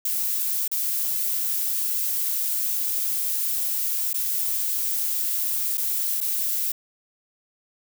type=noise with dropouts; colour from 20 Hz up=violet; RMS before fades=-25 dBFS; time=0.05-6.72 s; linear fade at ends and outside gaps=5 ms; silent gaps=0.679-0.715 / 4.132-4.142 / 5.774-5.778 / 6.205-6.211 s; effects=none